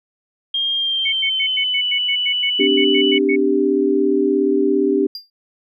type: tone with pitch glide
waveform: sine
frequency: 3217 to 2967 Hz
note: G7 to F#7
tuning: +44 to +4 cents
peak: -17 dBFS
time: 0.54-3.18 s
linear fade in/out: 5 ms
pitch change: -140 cents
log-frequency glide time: 0.75-1.87 s
type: tone bursts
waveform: sine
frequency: 2217 Hz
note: C#7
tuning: in tune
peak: -19 dBFS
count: 14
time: 1.05-3.362 s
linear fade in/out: 10 ms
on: 76 ms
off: 96 ms
type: chord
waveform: sine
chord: C suspended second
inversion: none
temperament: equal with one note detuned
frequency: 256.5 / 293.7 / 392 Hz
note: C4 / D4 / G4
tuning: -34 / 0 / 0 cents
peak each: -21 / -18 / -16 dBFS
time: 2.59-5.07 s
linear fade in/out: 10 ms
type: tone with exponential decay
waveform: triangle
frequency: 4799 Hz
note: D8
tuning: 37 cents sharp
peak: -23 dBFS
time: 5.15-5.3 s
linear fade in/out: 2 ms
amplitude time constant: 31 ms
effects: none